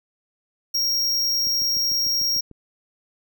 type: tone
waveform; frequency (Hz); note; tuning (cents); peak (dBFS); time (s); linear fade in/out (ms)
square; 5590; F8; +1; -20; 0.74-2.41; 10
type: click train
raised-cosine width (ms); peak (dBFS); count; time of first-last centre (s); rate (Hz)
3; -30; 8; 1.47-2.513; 6.71
effects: none